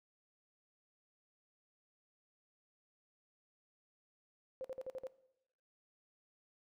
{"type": "tone bursts", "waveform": "sine", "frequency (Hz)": 522, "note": "C5", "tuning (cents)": -4, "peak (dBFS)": -40, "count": 6, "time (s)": [4.61, 5.069], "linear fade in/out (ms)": 0, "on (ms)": 34, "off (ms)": 51, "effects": ["noise-tail reverb RT60 0.8 s tail -18 dB re dry"]}